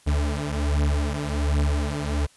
40% pulse beating tone pair, 72.4 / 73.7 Hz, D2 / D2, -24 / +7 cents, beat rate 1.3 Hz, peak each -23 / -24 dBFS, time 0.06-2.27 s, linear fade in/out 20 ms, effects white hiss -56 dBFS RMS until 2.36 s + resampled to 24000 Hz

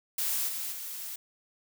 blue noise with level steps, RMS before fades -30 / -35 / -39 dBFS, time 0.18-1.16 s, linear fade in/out 5 ms, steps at 0.47 / 0.71 s, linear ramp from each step 20 ms, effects none

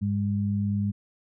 sine tone pair together, 102.3 / 202.2 Hz, G#2 / G#3, -26 / -46 cents, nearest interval octave, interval 1180 cents, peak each -26 / -26 dBFS, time 0.01-0.92 s, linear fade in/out 20 ms, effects none

